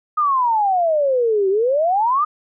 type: exponential two-way sweep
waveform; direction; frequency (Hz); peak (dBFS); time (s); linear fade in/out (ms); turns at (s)
sine; down then up; 1253 to 375.3 to 1253; -14; 0.17-2.25; 10; 1.49
effects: none